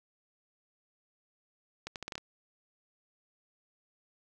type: accelerating click train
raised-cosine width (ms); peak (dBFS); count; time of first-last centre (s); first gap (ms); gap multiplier
0.2; -21; 7; 1.87-2.18; 88; 0.78
effects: none